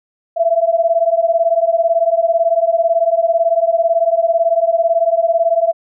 sine beating tone pair, 659.3 / 677.3 Hz, E5 / E5, 0 / +47 cents, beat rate 18 Hz, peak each -14 dBFS, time 0.36-5.73 s, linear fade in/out 20 ms, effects none

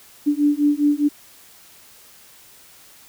sine beating tone pair, 290 / 294.9 Hz, D4 / D4, -22 / +7 cents, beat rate 4.9 Hz, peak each -18 dBFS, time 0.26-1.09 s, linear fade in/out 20 ms, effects white hiss -48 dBFS RMS until 3.08 s

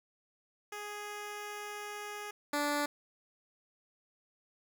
10% pulse tone pair in turn, 415.3 / 291.5 Hz, G#4 / D4, 0 / -13 cents, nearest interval tritone, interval 613 cents, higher first, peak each -32 / -22 dBFS, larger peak second, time 0.72-2.31 / 2.53-2.86 s, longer first, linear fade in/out 5 ms, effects none

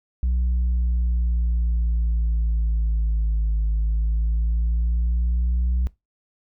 sine exponential two-way sweep, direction down then up, 61.74 to 53 to 61.74 Hz, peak -16 dBFS, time 0.23-5.87 s, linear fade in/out 0 ms, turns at 3.66 s, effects noise-tail reverb RT60 0.2 s tail -21 dB re dry + tanh soft clip ceiling -17 dBFS

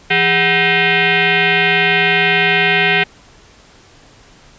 sine tone with frequency modulation, 168.1 Hz, E3, 34 cents sharp, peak -10 dBFS, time 0.1-3.04 s, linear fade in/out 10 ms, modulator 574 Hz, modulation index 4.9, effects pink hiss -45 dBFS RMS until 4.58 s + resampled to 16000 Hz

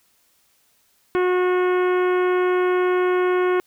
harmonic tone, 363.6 Hz, F#4, 30 cents flat, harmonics 1 / 2 / 3 / 4 / 5 / 6 / 7 / 8 / 9, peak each -17 / -30 / -27 / -30 / -35 / -35 / -40 / -46 / -47 dBFS, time 1.15-3.6 s, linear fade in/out 0 ms, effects white hiss -62 dBFS RMS until 3.66 s

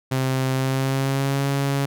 sawtooth tone with pitch glide, 131.5 to 138.92 Hz, C3 to C#3, +9 to +4 cents, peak -16 dBFS, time 0.11-1.86 s, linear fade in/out 10 ms, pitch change +95 cents, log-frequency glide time 0.52-1.47 s, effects none

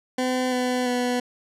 20% pulse tone with pitch steps, 254.6 / 250.7 / 246.8 Hz, C4 / B3 / B3, -47 / +26 / -1 cents, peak -17 dBFS, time 0.18-1.2 s, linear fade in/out 5 ms, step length 340 ms, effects low-pass 10000 Hz 12 dB/octave

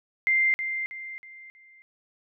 sine tone with echo, 2093 Hz, C7, in tune, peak -19 dBFS, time 0.27-0.54 s, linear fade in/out 0 ms, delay 320 ms, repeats 4, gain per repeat -8 dB, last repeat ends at 1.82 s, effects none

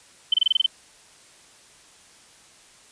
sine tone bursts, 3073 Hz, G7, 35 cents flat, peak -14 dBFS, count 8, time 0.32-0.662 s, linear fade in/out 5 ms, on 20 ms, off 26 ms, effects white hiss -52 dBFS RMS until 2.91 s + resampled to 22050 Hz

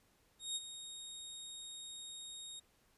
25% pulse tone with ADSR envelope, 3734 Hz, A#7, 2 cents sharp, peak -32 dBFS, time 0.39-2.6 s, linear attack 170 ms, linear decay 31 ms, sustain -11 dB, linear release 11 ms, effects pink hiss -72 dBFS RMS until 2.97 s + resampled to 32000 Hz

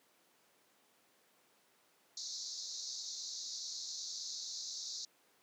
pink band-pass noise, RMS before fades -44 dBFS, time 2.17-5.05 s, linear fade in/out 2 ms, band 3900 to 6800 Hz, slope 96 dB/octave, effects pink hiss -70 dBFS RMS until 5.42 s + high-pass 300 Hz 12 dB/octave

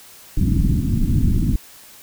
pink low-pass noise, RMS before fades -17 dBFS, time 0.37-1.56 s, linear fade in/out 2 ms, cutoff 290 Hz, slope 48 dB/octave, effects white hiss -44 dBFS RMS until 2.02 s

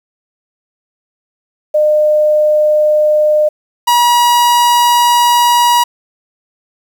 sine / 45% pulse tone pair in turn, 606 / 962 Hz, D#5 / B5, -46 / -46 cents, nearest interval minor sixth, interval 800 cents, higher second, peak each -7 dBFS, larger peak neither, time 1.74-3.49 / 3.87-5.84 s, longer second, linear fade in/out 10 ms, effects 7-bit

